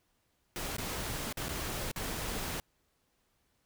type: noise with dropouts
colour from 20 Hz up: pink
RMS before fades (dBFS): -37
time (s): 0.56-2.6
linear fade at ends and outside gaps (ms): 0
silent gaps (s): 0.766-0.783 / 1.326-1.372 / 1.484-1.491 / 1.915-1.961
effects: pink hiss -75 dBFS RMS until 3.65 s